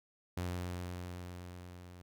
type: tone with level ramp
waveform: sawtooth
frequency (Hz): 89.2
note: F2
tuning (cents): +37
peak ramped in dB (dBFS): -31 to -47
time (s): 0.37-2.02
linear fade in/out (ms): 5
effects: none